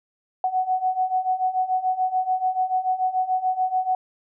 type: beating tone pair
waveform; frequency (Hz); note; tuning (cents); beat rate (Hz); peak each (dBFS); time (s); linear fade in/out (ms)
sine; 740 / 746.9; F#5 / F#5; 0 / +16; 6.9; -25 / -22; 0.44-3.95; 2
effects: none